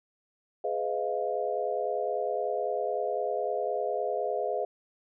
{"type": "chord", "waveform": "sine", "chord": "F half-diminished seventh", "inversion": "first", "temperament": "just", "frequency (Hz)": [419.1, 502.9, 628.6, 698.5], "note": ["Ab4", "Cb5", "Eb5", "F5"], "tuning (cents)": [16, 31, 18, 0], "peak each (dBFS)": -33, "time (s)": [0.64, 4.65], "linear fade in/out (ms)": 5, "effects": []}